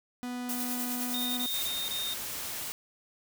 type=tone; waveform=45% pulse; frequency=246.9 Hz; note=B3; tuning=in tune; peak=-34 dBFS; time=0.23-1.46 s; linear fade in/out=0 ms
type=noise with tremolo; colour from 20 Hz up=blue; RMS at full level=-34 dBFS; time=0.49-1.68 s; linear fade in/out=2 ms; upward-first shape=sine; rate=9.8 Hz; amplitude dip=35%
type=tone bursts; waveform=triangle; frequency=3681 Hz; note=A#7; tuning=23 cents flat; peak=-31 dBFS; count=4; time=1.14-2.138 s; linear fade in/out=2 ms; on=230 ms; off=26 ms
type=noise; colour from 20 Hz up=white; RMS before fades=-37 dBFS; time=1.54-2.72 s; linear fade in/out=0 ms
effects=none